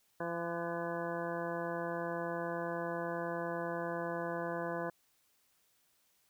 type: harmonic tone with a mistuned harmonic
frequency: 170.1 Hz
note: F3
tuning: 45 cents flat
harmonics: 1 / 2 / 3 / 4 / 5 / 6 / 7 / 9 / 10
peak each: -44 / -42 / -40 / -42 / -49 / -44 / -51 / -46 / -48 dBFS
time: 0.2-4.9 s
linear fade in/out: 5 ms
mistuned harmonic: 9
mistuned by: -35 cents
effects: white hiss -73 dBFS RMS until 6.29 s